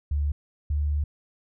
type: tone pair in turn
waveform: sine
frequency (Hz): 72.7 / 73.63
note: D2 / D2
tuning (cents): -17 / +5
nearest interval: unison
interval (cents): 22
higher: second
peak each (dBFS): -22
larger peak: neither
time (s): 0.11-0.32 / 0.7-1.04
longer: second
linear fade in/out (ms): 5
effects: none